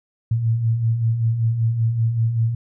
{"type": "beating tone pair", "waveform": "sine", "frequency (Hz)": [110, 115.2], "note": ["A2", "A#2"], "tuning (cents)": [0, -20], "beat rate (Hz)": 5.2, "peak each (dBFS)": [-26, -17], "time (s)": [0.31, 2.55], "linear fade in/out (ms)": 5, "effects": []}